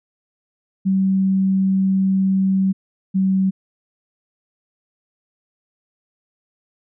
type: tone pair in turn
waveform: sine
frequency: 191.5 / 190.65 Hz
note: G3 / G3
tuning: -40 / -48 cents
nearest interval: unison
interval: 8 cents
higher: first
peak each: -14 dBFS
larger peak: neither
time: 0.85-2.73 / 3.14-3.51 s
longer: first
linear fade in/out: 20 ms
effects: none